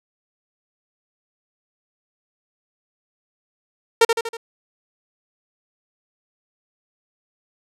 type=tone with echo; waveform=sawtooth; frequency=458.5 Hz; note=A#4; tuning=29 cents flat; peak=-6 dBFS; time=4.01-4.05 s; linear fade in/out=5 ms; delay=80 ms; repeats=4; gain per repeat=-5 dB; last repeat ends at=4.37 s; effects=low-pass 10000 Hz 12 dB/octave